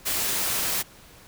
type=noise; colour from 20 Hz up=white; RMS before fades=-26 dBFS; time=0.05-0.83 s; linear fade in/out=20 ms; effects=pink hiss -50 dBFS RMS until 1.27 s